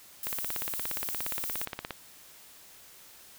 violet noise, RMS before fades -35 dBFS, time 0.23-1.65 s, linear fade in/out 2 ms
click train, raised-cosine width 0.3 ms, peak -18 dBFS, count 29, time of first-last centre 0.27-1.907 s, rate 17.1 Hz
effects white hiss -53 dBFS RMS until 3.38 s

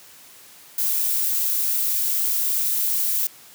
violet noise, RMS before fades -22 dBFS, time 0.78-3.27 s, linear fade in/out 2 ms, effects white hiss -47 dBFS RMS until 3.54 s + high-pass 100 Hz 12 dB/octave

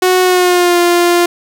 sawtooth tone with pitch glide, 367.8 to 348.6 Hz, F#4 to F4, -10 to -3 cents, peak -4 dBFS, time 0.02-1.26 s, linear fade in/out 5 ms, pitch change -93 cents, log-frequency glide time 0.22-0.79 s, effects none

